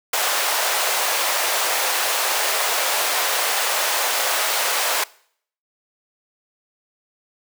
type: high-pass noise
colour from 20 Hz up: pink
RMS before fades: -21 dBFS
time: 0.13-5.04 s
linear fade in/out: 5 ms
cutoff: 560 Hz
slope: 24 dB/octave
effects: noise-tail reverb RT60 0.6 s tail -22 dB re dry